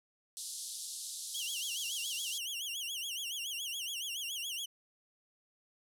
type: band-pass noise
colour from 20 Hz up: white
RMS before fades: -43 dBFS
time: 0.37-2.38 s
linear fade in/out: 0 ms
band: 3600 to 11000 Hz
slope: 48 dB/octave
type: tone with vibrato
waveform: sawtooth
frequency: 3038 Hz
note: F#7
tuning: 45 cents sharp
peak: -34 dBFS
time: 1.34-4.66 s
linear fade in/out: 10 ms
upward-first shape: sine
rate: 7.1 Hz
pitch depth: 180 cents each way
effects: none